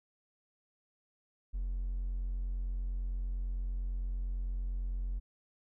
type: tone with hard clipping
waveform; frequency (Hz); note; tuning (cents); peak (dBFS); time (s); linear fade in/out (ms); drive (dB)
triangle; 44.44; F1; +31; -33; 1.53-5.2; 20; 4
effects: none